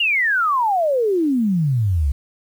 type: exponential sweep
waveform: sine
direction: down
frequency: 2900 to 64.8 Hz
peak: -15 dBFS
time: 0-2.12 s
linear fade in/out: 5 ms
effects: 8-bit